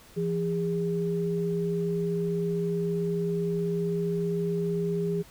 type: tone pair together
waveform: sine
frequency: 169.3 / 407.5 Hz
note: E3 / G#4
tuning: +46 / -33 cents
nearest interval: octave + minor third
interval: 1521 cents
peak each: -28 dBFS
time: 0.16-5.23 s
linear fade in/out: 20 ms
effects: pink hiss -53 dBFS RMS until 5.3 s